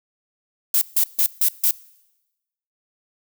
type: noise bursts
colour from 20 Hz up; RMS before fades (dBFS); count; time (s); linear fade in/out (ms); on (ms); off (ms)
violet; -17; 5; 0.74-1.71; 2; 74; 150
effects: noise-tail reverb RT60 1.0 s tail -22 dB re dry